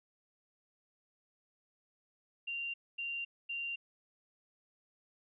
sine tone bursts, 2774 Hz, F7, 12 cents flat, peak -36 dBFS, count 3, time 2.47-3.76 s, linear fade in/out 10 ms, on 270 ms, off 240 ms, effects none

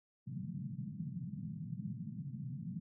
pink band-pass noise, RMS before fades -43 dBFS, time 0.26-2.8 s, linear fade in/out 10 ms, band 120 to 210 Hz, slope 48 dB/octave, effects none

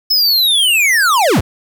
square linear sweep, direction down, 5260 to 41.2 Hz, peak -10 dBFS, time 0.1-1.41 s, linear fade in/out 10 ms, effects 7-bit

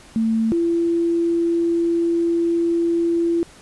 sine tone pair in turn, 223.8 / 338 Hz, A3 / E4, +30 / +43 cents, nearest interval perfect fifth, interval 713 cents, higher second, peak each -16 dBFS, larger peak neither, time 0.16-0.52 / 0.52-3.43 s, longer second, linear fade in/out 0 ms, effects pink hiss -46 dBFS RMS until 3.61 s + resampled to 24000 Hz

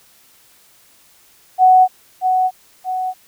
sine tone with echo, 743 Hz, F#5, 7 cents sharp, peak -6 dBFS, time 1.58-1.88 s, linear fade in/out 50 ms, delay 630 ms, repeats 2, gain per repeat -6 dB, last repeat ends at 3.14 s, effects white hiss -51 dBFS RMS until 3.27 s

